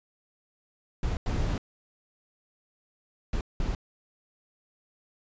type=noise bursts at uneven times; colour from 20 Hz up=brown; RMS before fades=-28 dBFS; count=4; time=1.03-1.17 / 1.26-1.58 / 3.33-3.41 / 3.6-3.75 s; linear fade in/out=2 ms; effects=resampled to 16000 Hz